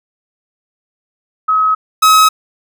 sine / 45% pulse tone pair in turn, 1277 / 1277 Hz, D#6 / D#6, +45 / +45 cents, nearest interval unison, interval 0 cents, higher neither, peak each -9 / -5 dBFS, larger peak second, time 1.48-1.75 / 2.02-2.29 s, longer neither, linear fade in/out 10 ms, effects none

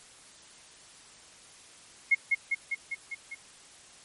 sine tone with echo, 2158 Hz, C#7, 47 cents flat, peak -18 dBFS, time 2.11-2.15 s, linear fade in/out 10 ms, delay 200 ms, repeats 6, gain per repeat -3 dB, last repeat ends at 3.35 s, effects white hiss -53 dBFS RMS until 4.04 s + MP3 48 kbps

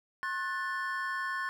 triangle chord, F# diminished, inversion second, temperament equal with one note detuned, 1074.1 / 1480 / 1760 Hz, C6 / F#6 / A6, +45 / 0 / 0 cents, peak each -34 / -36 / -34 dBFS, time 0.23-1.49 s, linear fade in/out 0 ms, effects none

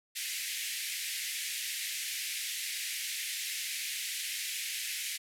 pink band-pass noise, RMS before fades -37 dBFS, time 0.15-5.18 s, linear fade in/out 20 ms, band 1900 to 14000 Hz, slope 48 dB/octave, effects none

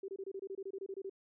sine tone bursts, 388.6 Hz, G4, 15 cents flat, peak -39 dBFS, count 14, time 0.03-1.097 s, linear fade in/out 5 ms, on 53 ms, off 25 ms, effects none

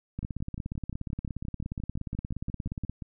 two click trains, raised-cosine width 5 ms, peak -24 / -21 dBFS, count 17 / 47, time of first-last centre 0.23-3.022 / 0.19-2.896 s, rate 5.73 / 17 Hz, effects none

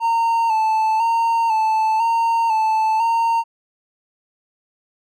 triangle tone with vibrato, 898 Hz, A5, 35 cents sharp, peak -13 dBFS, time 0-3.44 s, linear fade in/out 50 ms, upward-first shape square, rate 1 Hz, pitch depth 40 cents each way, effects none

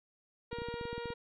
harmonic tone, 472.4 Hz, A#4, 23 cents sharp, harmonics 1 / 2 / 3 / 4 / 5 / 6 / 7 / 8 / 9, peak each -40 / -46 / -50 / -52 / -54 / -56 / -57 / -58 / -59 dBFS, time 0.51-1.14 s, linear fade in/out 10 ms
clicks, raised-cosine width 3 ms, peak -30 dBFS, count 11, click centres 0.53 / 0.586 / 0.619 / 0.686 / 0.741 / 0.812 / 0.854 / 0.93 / 0.98 / 1.057 / 1.104 s
effects none

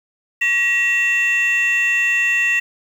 sine tone pair together, 1909.2 / 2700 Hz, A#6 / E7, +41 / +41 cents, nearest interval tritone, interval 600 cents, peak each -15 dBFS, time 0.41-2.6 s, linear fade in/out 10 ms, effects tanh soft clip ceiling -11 dBFS + 7-bit

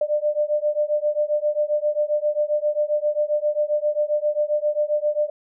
sine beating tone pair, 594 / 601.5 Hz, D5 / D5, +20 / +41 cents, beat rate 7.5 Hz, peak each -22 dBFS, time 0.01-5.3 s, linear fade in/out 5 ms, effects none

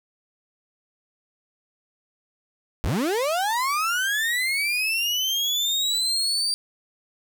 35% pulse linear sweep, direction up, 41.41 to 4699 Hz, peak -20 dBFS, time 2.84-6.54 s, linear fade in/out 0 ms, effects 10-bit

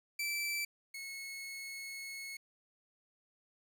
sawtooth tone pair in turn, 2327 / 2187 Hz, D7 / C#7, -17 / -24 cents, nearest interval minor second, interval 107 cents, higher first, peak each -31 / -39 dBFS, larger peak first, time 0.19-0.65 / 0.94-2.37 s, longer second, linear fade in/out 5 ms, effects 11-bit

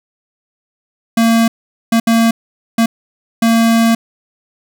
square tone bursts at uneven times, 228.4 Hz, A#3, 35 cents flat, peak -9 dBFS, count 5, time 1.17-1.48 / 1.92-2 / 2.07-2.31 / 2.78-2.86 / 3.42-3.95 s, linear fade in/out 5 ms, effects none

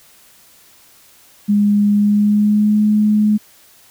sine tone with pitch glide, 205.5 to 211.4 Hz, G#3 to G#3, -18 to +31 cents, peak -10 dBFS, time 1.48-3.38 s, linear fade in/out 20 ms, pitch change +49 cents, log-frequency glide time 1.93-2.82 s, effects white hiss -48 dBFS RMS until 3.9 s

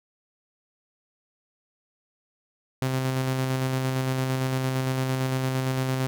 sawtooth tone with tremolo, 130.81 Hz, C3, in tune, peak -19 dBFS, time 2.82-6.07 s, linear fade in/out 0 ms, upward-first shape square, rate 8.8 Hz, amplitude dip 25%, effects none

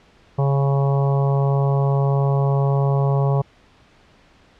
harmonic tone, 138.59 Hz, C#3, in tune, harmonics 1 / 3 / 4 / 5 / 6 / 7 / 8, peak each -16 / -26 / -28 / -30 / -32 / -33 / -34 dBFS, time 0.38-3.42 s, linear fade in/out 10 ms, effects pink hiss -53 dBFS RMS until 4.59 s + low-pass 4000 Hz 12 dB/octave

